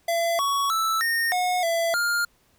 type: tone with pitch steps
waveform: square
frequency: 676 / 1119 / 1318 / 1841 / 726 / 670 / 1407 Hz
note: E5 / C#6 / E6 / A#6 / F#5 / E5 / F6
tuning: +43 / +16 / -1 / -22 / -33 / +28 / +12 cents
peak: -22 dBFS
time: 0.08-2.25 s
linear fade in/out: 5 ms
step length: 310 ms
effects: pink hiss -63 dBFS RMS until 2.58 s